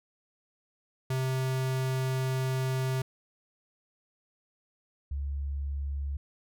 square / sine tone pair in turn, 130.81 / 70.22 Hz, C3 / C#2, 0 / +23 cents, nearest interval major seventh, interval 1077 cents, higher first, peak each -28 / -30 dBFS, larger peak first, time 1.1-3.02 / 5.11-6.17 s, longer first, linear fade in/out 5 ms, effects none

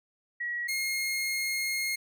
sine / sawtooth tone pair in turn, 1917 / 2145 Hz, A#6 / C7, +48 / +42 cents, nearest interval major second, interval 194 cents, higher second, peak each -30 / -25 dBFS, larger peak second, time 0.4-0.68 / 0.68-1.96 s, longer second, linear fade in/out 10 ms, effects none

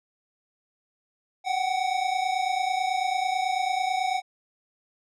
square tone pair together, 740 / 769.1 Hz, F#5 / G5, 0 / -33 cents, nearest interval minor second, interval 67 cents, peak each -27 / -28 dBFS, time 1.44-4.22 s, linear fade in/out 50 ms, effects low-pass 6000 Hz 12 dB/octave

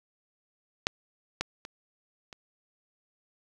clicks, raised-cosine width 0.2 ms, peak -7 / -11 / -23 / -26 dBFS, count 4, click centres 0.869 / 1.41 / 1.651 / 2.328 s, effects 8-bit

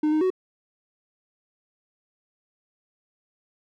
triangle tone with pitch steps, 304.5 / 309.7 / 372.5 Hz, D#4 / D#4 / F#4, -37 / -8 / +12 cents, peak -17 dBFS, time 0.03-0.303 s, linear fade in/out 5 ms, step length 91 ms, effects none

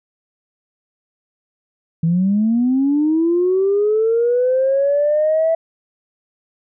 sine linear sweep, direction up, 160 to 659.3 Hz, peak -12 dBFS, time 2.03-5.55 s, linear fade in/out 5 ms, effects tanh soft clip ceiling -8 dBFS

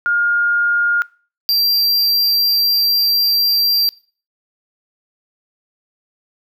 sine / square tone pair in turn, 1418 / 4724 Hz, F6 / D8, +26 / +9 cents, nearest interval octave + major sixth, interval 2083 cents, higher second, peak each -13 dBFS, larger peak neither, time 0.06-1.02 / 1.49-3.89 s, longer second, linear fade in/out 0 ms, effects noise-tail reverb RT60 0.4 s tail -22 dB re dry

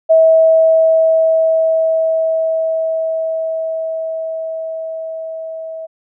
sine tone with level ramp, 646 Hz, E5, 35 cents flat, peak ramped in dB -5 to -24 dBFS, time 0.09-5.87 s, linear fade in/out 20 ms, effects none

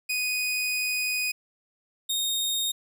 sawtooth tone pair in turn, 2488 / 3704 Hz, D#7 / A#7, -1 / -12 cents, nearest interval perfect fifth, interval 689 cents, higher second, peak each -22 dBFS, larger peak neither, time 0.09-1.32 / 2.09-2.72 s, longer first, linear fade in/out 10 ms, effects none

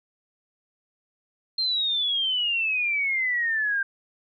sine exponential sweep, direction down, 4200 to 1577 Hz, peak -22 dBFS, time 1.58-3.83 s, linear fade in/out 5 ms, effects none

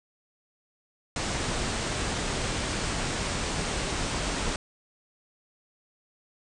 pink low-pass noise, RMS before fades -30 dBFS, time 1.16-4.56 s, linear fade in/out 2 ms, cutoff 9100 Hz, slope 96 dB/octave, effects none

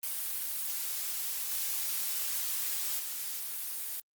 blue noise with level steps, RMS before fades -35 / -33 / -37 dBFS, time 0.03-4 s, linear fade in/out 2 ms, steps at 1.51 / 2.99 s, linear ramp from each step 5 ms, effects Opus 32 kbps

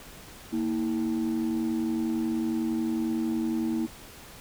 sine tone pair together, 231.7 / 322.7 Hz, A#3 / E4, -10 / -37 cents, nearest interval tritone, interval 573 cents, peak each -26 dBFS, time 0.52-3.87 s, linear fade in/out 20 ms, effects tanh soft clip ceiling -22 dBFS + pink hiss -47 dBFS RMS until 4.4 s

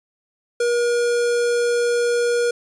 square tone with notch filter, 477.8 Hz, A#4, 43 cents sharp, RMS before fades -19 dBFS, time 0.6-2.51 s, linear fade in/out 5 ms, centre 2800 Hz, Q 1.6, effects resampled to 22050 Hz

